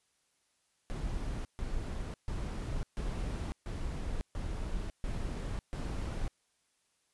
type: noise bursts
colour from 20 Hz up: brown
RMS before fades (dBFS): -36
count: 8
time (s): 0.9-6.28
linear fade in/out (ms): 0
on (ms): 550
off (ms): 140
effects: white hiss -75 dBFS RMS until 7.13 s + resampled to 24000 Hz